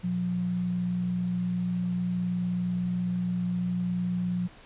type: tone pair together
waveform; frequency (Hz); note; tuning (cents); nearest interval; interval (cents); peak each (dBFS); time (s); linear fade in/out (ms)
sine; 119.3 / 178.75; A#2 / F3; +41 / +41; perfect fifth; 700; -37 / -26; 0.03-4.48; 20
effects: pink hiss -52 dBFS RMS until 4.65 s + resampled to 8000 Hz